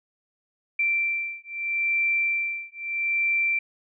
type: beating tone pair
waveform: sine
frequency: 2349 / 2349.78 Hz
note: D7 / D7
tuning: 0 / 0 cents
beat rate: 0.78 Hz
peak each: -26 dBFS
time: 0.79-3.59 s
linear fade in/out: 5 ms
effects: none